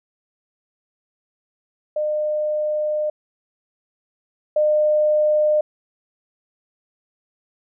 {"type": "tone pair in turn", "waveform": "sine", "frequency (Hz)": [606, 606], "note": ["D#5", "D#5"], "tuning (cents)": [-46, -46], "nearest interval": "unison", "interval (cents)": 0, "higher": "neither", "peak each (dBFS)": [-19, -14], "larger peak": "second", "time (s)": [[1.96, 3.1], [4.56, 5.61]], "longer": "first", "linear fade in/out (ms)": 5, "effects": []}